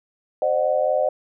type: chord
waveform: sine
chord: C diminished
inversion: none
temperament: equal with one note detuned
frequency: 523.3 / 607.7 / 740 Hz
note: C5 / Eb5 / Gb5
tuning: 0 / -41 / 0 cents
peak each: -22 / -20 / -25 dBFS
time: 0.42-1.09 s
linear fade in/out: 2 ms
effects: none